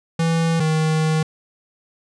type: tone pair in turn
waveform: square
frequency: 164.81 / 157.34 Hz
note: E3 / D#3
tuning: 0 / +20 cents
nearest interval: minor second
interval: 80 cents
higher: first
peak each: -17 dBFS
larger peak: neither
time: 0.19-0.6 / 0.6-1.23 s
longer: second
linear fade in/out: 5 ms
effects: resampled to 22050 Hz